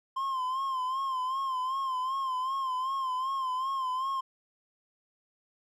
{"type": "tone with vibrato", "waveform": "triangle", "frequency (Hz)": 1048, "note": "C6", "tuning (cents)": 2, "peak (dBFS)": -27, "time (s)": [0.16, 4.21], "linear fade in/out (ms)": 10, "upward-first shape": "sine", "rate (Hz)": 2.6, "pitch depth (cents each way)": 64, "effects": []}